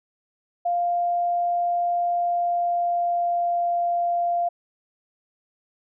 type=tone with pitch glide; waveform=sine; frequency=698.5 to 694.5 Hz; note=F5 to F5; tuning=0 to -10 cents; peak=-20 dBFS; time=0.65-4.49 s; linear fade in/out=10 ms; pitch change=-10 cents; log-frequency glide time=2.09-3.76 s; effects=none